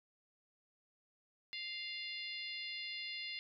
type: harmonic tone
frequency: 698.5 Hz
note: F5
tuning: in tune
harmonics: 3 / 4 / 5 / 6 / 7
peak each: -46 / -47 / -49 / -48 / -51 dBFS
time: 1.53-3.39 s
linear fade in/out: 0 ms
effects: none